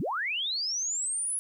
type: linear sweep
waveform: sine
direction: up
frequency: 112.5 to 10530 Hz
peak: -28 dBFS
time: 0-1.39 s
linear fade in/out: 0 ms
effects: 11-bit